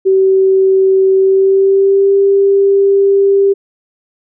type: tone with pitch glide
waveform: sine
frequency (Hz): 382.7 to 395.3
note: G4 to G4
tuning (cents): -42 to +15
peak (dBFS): -6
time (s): 0.05-3.54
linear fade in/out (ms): 20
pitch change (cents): +57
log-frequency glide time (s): 1.15-2.14
effects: none